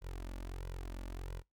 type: tone with flanger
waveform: sawtooth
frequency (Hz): 44.44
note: F1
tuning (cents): +31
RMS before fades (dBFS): -43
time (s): 0.01-1.43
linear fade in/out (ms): 50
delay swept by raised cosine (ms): 2 to 3.5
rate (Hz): 1.5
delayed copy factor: +0.9
effects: noise-tail reverb RT60 0.2 s tail -24 dB re dry